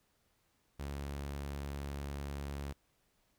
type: tone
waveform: sawtooth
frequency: 70.6 Hz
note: C#2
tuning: 32 cents sharp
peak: -35 dBFS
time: 0.79-2.73 s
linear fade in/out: 10 ms
effects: pink hiss -75 dBFS RMS until 3.38 s